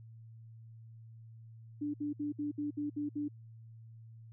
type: tone bursts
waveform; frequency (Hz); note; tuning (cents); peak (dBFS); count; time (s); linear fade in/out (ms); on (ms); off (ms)
sine; 293.7; D4; 0; -33; 8; 1.81-3.284; 10; 130; 62
effects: added 113 Hz sine -50 dBFS peak until 4.32 s